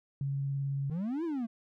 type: tone with vibrato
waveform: sine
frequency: 138.59 Hz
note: C#3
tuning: in tune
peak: -30 dBFS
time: 0.21-0.9 s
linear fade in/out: 2 ms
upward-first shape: triangle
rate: 18 Hz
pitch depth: 14 cents each way
type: exponential two-way sweep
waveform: triangle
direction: up then down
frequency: 145.9 to 349.2 to 219.2 Hz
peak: -29 dBFS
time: 0.9-1.47 s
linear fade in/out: 20 ms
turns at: 1.24 s
effects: none